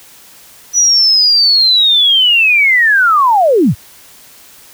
sine linear sweep, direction down, 5930 to 72.6 Hz, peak -6 dBFS, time 0.73-3.75 s, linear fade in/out 50 ms, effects white hiss -40 dBFS RMS until 4.73 s

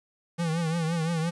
square tone with vibrato, 164.81 Hz, E3, in tune, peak -26 dBFS, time 0.38-1.31 s, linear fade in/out 20 ms, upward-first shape triangle, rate 5.8 Hz, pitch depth 95 cents each way, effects resampled to 24000 Hz + 9-bit

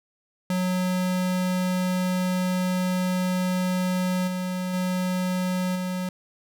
square tone with level steps, 183.1 Hz, F#3, 18 cents flat, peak -23 / -27 / -24 / -27 dBFS, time 0.5-6.09 s, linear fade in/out 2 ms, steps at 4.27 / 4.73 / 5.75 s, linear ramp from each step 10 ms, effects none

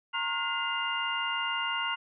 sine tone cluster, 929 / 1075 / 1427 / 2053 / 2810 Hz, A#5 / C6 / F6 / C7 / F7, -6 / +47 / +37 / -33 / +10 cents, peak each -36 / -36 / -34 / -37 / -33 dBFS, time 0.13-1.96 s, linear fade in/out 20 ms, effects none

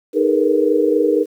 sine tone cluster, 310.4 / 409.5 / 458.6 / 482.5 Hz, D#4 / G#4 / A#4 / B4, -4 / -24 / -28 / -40 cents, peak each -18 dBFS, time 0.13-1.26 s, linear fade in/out 50 ms, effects 8-bit

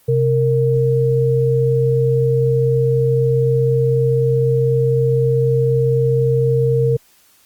sine tone pair together, 130.8 / 462 Hz, C3 / A#4, 0 / -16 cents, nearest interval octave + minor seventh, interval 2184 cents, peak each -15 dBFS, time 0.08-6.97 s, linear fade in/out 10 ms, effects white hiss -53 dBFS RMS until 7.45 s + Opus 32 kbps

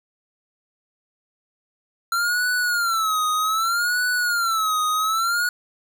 square tone with vibrato, 1360 Hz, F6, 46 cents flat, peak -20 dBFS, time 2.12-5.49 s, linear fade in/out 2 ms, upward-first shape sine, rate 0.64 Hz, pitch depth 150 cents each way, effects none

